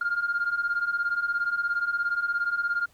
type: beating tone pair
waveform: sine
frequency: 1396 / 1413 Hz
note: F6 / F6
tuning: -1 / +20 cents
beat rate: 17 Hz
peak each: -28 / -25 dBFS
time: 0.01-2.86 s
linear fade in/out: 5 ms
effects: tanh soft clip ceiling -19 dBFS + pink hiss -61 dBFS RMS until 2.93 s